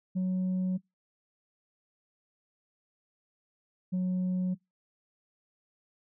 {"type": "tone pair in turn", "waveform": "sine", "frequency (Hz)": [185, 183.3], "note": ["F#3", "F#3"], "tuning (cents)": [0, -16], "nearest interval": "unison", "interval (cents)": 16, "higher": "first", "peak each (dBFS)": -24, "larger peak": "neither", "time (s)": [[0.15, 0.78], [3.92, 4.55]], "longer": "neither", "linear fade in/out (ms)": 20, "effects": ["noise-tail reverb RT60 0.2 s tail -26 dB re dry", "tanh soft clip ceiling -26 dBFS"]}